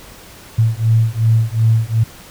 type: beating tone pair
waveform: sine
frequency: 111.1 / 113.8 Hz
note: A2 / A#2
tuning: +17 / -41 cents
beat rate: 2.7 Hz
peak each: -14 / -14 dBFS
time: 0.58-2.04 s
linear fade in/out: 10 ms
effects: pink hiss -39 dBFS RMS until 2.3 s